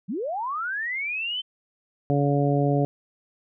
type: linear sweep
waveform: sine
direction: up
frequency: 159.2 to 3112 Hz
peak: -26 dBFS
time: 0.08-1.42 s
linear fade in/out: 20 ms
type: harmonic tone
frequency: 142.3 Hz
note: C#3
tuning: 46 cents sharp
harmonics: 1 / 2 / 3 / 4 / 5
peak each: -22 / -25 / -27 / -28 / -29 dBFS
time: 2.1-2.85 s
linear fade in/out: 0 ms
effects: none